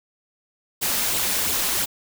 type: noise with flanger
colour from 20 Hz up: white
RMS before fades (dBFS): -23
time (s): 0.81-1.86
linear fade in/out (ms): 20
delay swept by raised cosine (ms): 0.24 to 4.94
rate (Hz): 2.9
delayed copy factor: +0.5
effects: none